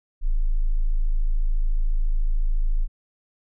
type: tone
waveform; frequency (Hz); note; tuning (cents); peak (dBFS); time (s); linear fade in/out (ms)
sine; 27; A0; -32; -17; 0.21-2.88; 50
effects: none